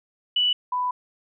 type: tone pair in turn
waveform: sine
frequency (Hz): 2960 / 994.4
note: F#7 / B5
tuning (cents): 0 / +12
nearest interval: octave + perfect fifth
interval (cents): 1888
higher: first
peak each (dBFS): -18 / -22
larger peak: first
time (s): 0.36-0.53 / 0.72-0.91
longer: second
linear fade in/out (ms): 5
effects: none